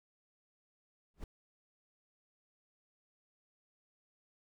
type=noise with exponential growth; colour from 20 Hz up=brown; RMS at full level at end=-39 dBFS; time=1.14-1.24 s; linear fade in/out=2 ms; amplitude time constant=20 ms; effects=none